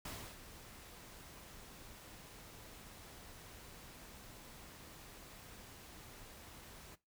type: noise with ADSR envelope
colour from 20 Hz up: pink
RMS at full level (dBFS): -45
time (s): 0.05-6.96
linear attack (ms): 4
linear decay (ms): 300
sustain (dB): -10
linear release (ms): 21
effects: noise-tail reverb RT60 0.2 s tail -17 dB re dry